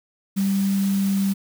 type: tone in noise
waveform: sine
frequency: 196 Hz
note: G3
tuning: in tune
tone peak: -18 dBFS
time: 0.36-1.34 s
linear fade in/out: 20 ms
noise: white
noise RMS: -36 dBFS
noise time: 0.36-1.34 s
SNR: +15 dB
effects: none